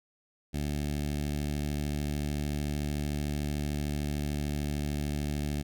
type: tone with notch filter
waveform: 15% pulse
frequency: 73.42 Hz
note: D2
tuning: in tune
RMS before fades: -32 dBFS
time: 0.53-5.63 s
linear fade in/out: 20 ms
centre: 1100 Hz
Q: 0.75
effects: none